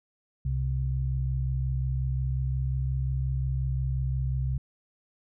sine tone pair together, 65.41 / 131.03 Hz, C2 / C3, 0 / +3 cents, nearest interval octave, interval 1203 cents, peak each -28 dBFS, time 0.45-4.58 s, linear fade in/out 5 ms, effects none

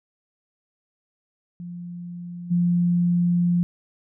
sine tone with level steps, 174.61 Hz, F3, in tune, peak -32 / -17 dBFS, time 1.6-3.63 s, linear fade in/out 0 ms, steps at 2.5 s, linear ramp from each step 20 ms, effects none

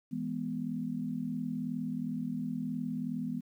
sine chord, E major, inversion none, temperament equal, 164.81 / 207.7 / 246.9 Hz, E3 / G#3 / B3, 0 / 0 / 0 cents, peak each -39 / -38 / -35 dBFS, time 0.11-3.41 s, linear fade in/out 20 ms, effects 11-bit

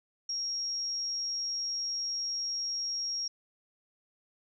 sine tone, 5590 Hz, F8, 1 cent sharp, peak -31 dBFS, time 0.29-3.28 s, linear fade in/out 5 ms, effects none

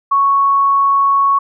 sine tone, 1108.7 Hz, C#6, in tune, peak -9 dBFS, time 0.11-1.39 s, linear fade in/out 10 ms, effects none

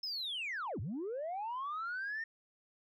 sine linear two-way sweep, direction down then up, 5274 to 81.2 to 1842 Hz, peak -35 dBFS, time 0.03-2.24 s, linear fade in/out 5 ms, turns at 0.8 s, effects tanh soft clip ceiling -34 dBFS

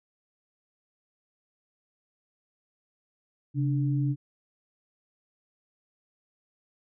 sine tone pair together, 136.62 / 293.7 Hz, C#3 / D4, -25 / 0 cents, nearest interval octave + minor second, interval 1325 cents, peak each -24 / -31 dBFS, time 3.54-4.16 s, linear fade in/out 50 ms, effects none

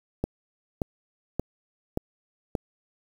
click train, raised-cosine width 2 ms, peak -12 dBFS, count 5, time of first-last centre 0.24-2.552 s, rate 1.73 Hz, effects 7-bit

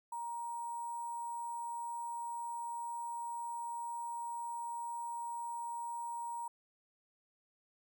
sine tone with sample-and-hold, 941 Hz, A#5, 16 cents sharp, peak -38 dBFS, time 0.12-6.48 s, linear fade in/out 5 ms, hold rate 8820 Hz, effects none

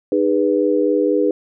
sine tone cluster, 305.5 / 407.7 / 491.8 Hz, D#4 / G#4 / B4, -32 / -32 / -7 cents, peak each -18 dBFS, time 0.12-1.31 s, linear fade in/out 2 ms, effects none

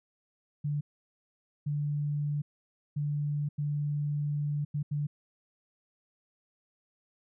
sine tone bursts at uneven times, 146.6 Hz, D3, 3 cents flat, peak -28 dBFS, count 6, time 0.64-0.81 / 1.66-2.42 / 2.96-3.49 / 3.58-4.65 / 4.74-4.83 / 4.91-5.07 s, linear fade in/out 10 ms, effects none

